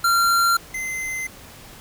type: tone pair in turn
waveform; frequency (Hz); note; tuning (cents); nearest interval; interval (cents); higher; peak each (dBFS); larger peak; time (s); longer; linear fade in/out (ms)
square; 1377 / 2063; F6 / C7; -25 / -25; perfect fifth; 700; second; -16 / -26; first; 0.04-0.57 / 0.74-1.27; neither; 5
effects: pink hiss -43 dBFS RMS until 1.8 s